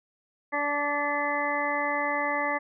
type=harmonic tone; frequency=290 Hz; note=D4; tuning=22 cents flat; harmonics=1 / 2 / 3 / 4 / 6 / 7; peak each=-36 / -32 / -31 / -32 / -33 / -31 dBFS; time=0.52-2.59 s; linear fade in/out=20 ms; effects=none